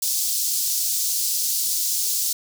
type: high-pass noise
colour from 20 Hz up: pink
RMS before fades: -23 dBFS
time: 0.02-2.33 s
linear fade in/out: 5 ms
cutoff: 4900 Hz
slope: 24 dB/octave
effects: none